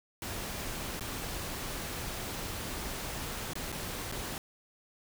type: noise with dropouts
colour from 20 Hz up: pink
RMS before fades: -38 dBFS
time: 0.22-4.38 s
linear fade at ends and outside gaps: 1 ms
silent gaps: 0.996-1.008 / 3.534-3.554 / 3.719-3.725 / 4.116-4.123 s
effects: none